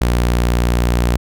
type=tone; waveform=sawtooth; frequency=59.8 Hz; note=A#1; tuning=45 cents sharp; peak=-9 dBFS; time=0.01-1.17 s; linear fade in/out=5 ms; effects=none